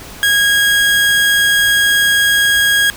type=tone; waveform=30% pulse; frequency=1641 Hz; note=G#6; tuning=21 cents flat; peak=-7 dBFS; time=0.23-2.9 s; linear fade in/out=0 ms; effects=pink hiss -33 dBFS RMS until 2.96 s